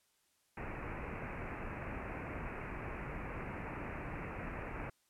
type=low-pass noise; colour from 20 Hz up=pink; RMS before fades=-43 dBFS; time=0.57-4.9 s; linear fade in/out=5 ms; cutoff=2600 Hz; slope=96 dB/octave; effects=white hiss -75 dBFS RMS until 5.09 s + low-pass 12000 Hz 12 dB/octave